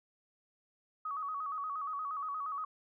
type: tone with vibrato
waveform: sine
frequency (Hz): 1191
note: D6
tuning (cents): +24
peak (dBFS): -35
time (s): 1.05-2.65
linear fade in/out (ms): 5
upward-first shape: square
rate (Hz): 8.5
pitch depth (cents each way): 96
effects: none